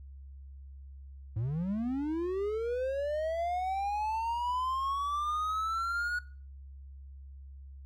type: linear sweep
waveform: triangle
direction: up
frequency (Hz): 102.1 to 1461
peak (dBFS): -28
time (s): 1.36-6.19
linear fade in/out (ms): 5
effects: noise-tail reverb RT60 0.4 s tail -19 dB re dry + added 68 Hz sine -45 dBFS peak until 7.85 s